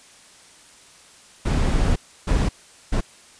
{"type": "noise bursts at uneven times", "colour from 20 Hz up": "brown", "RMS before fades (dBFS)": -19, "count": 3, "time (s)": [[1.45, 1.96], [2.27, 2.49], [2.92, 3.01]], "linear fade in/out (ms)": 10, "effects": ["white hiss -49 dBFS RMS until 3.39 s", "resampled to 22050 Hz"]}